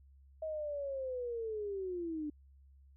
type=linear sweep; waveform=sine; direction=down; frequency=638 to 292.3 Hz; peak=-36 dBFS; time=0.42-2.3 s; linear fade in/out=5 ms; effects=added 68 Hz sine -58 dBFS peak until 2.96 s